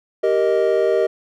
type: chord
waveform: triangle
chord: Eb major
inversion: first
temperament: just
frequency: 388.9 / 466.7 / 622.3 Hz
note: G4 / Bb4 / Eb5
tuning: -14 / +2 / 0 cents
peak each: -17 dBFS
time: 0.23-1.07 s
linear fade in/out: 10 ms
effects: none